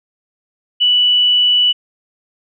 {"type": "tone", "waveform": "sine", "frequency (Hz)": 2960, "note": "F#7", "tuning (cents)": 0, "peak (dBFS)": -9, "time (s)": [0.8, 1.73], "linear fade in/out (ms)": 20, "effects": []}